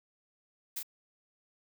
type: noise with echo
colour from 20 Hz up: blue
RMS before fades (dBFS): -36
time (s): 0.76-0.8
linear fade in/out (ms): 10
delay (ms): 31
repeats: 1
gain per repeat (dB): -4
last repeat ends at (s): 0.831
effects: none